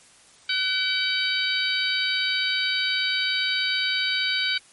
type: harmonic tone with a mistuned harmonic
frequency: 765 Hz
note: G5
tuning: 42 cents flat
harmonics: 2 / 3 / 4 / 5 / 6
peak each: -28 / -28 / -28 / -28 / -28 dBFS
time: 0.49-4.58 s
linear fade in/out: 5 ms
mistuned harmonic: 2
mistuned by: -33 cents
effects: white hiss -53 dBFS RMS until 4.72 s + MP3 48 kbps